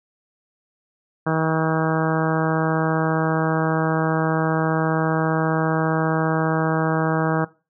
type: harmonic tone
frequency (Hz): 159.7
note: D#3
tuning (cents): +45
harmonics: 1 / 2 / 3 / 4 / 5 / 6 / 7 / 8 / 9 / 10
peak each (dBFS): -22 / -25 / -27 / -28 / -29 / -30 / -30 / -31 / -32 / -32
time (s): 1.26-7.45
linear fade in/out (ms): 10
effects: noise-tail reverb RT60 0.3 s tail -19 dB re dry